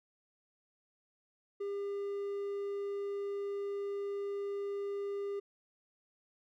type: tone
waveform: triangle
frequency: 401.6 Hz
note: G4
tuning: 42 cents sharp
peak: -33 dBFS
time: 1.6-5.4 s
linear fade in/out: 10 ms
effects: none